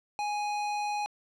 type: tone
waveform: square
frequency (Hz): 830.6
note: G#5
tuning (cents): 0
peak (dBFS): -30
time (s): 0.19-1.06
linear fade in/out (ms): 0
effects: low-pass 6000 Hz 12 dB/octave